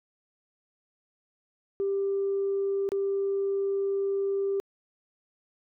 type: tone with dropouts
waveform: sine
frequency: 394.4 Hz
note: G4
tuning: 11 cents sharp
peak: -24 dBFS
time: 1.8-4.6 s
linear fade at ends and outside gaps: 0 ms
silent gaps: 2.89-2.919 s
effects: tanh soft clip ceiling -20 dBFS